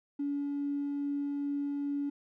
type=tone with tremolo; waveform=triangle; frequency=284.8 Hz; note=C#4; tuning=47 cents sharp; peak=-26 dBFS; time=0.19-2.1 s; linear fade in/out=10 ms; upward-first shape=sine; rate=2.4 Hz; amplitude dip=25%; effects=tanh soft clip ceiling -28 dBFS